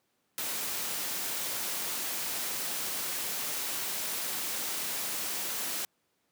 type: noise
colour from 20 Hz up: white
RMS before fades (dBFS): -34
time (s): 0.38-5.85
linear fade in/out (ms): 0
effects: pink hiss -75 dBFS RMS until 6.31 s + high-pass 150 Hz 12 dB/octave